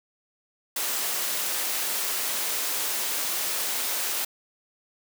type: high-pass noise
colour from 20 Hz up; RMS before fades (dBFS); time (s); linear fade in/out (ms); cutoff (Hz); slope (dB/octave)
white; -28; 0.76-4.25; 5; 330; 12
effects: none